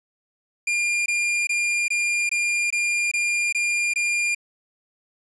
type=tone bursts; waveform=45% pulse; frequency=2405 Hz; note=D7; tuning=41 cents sharp; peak=-20 dBFS; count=9; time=0.67-4.348 s; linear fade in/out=5 ms; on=390 ms; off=21 ms; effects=resampled to 22050 Hz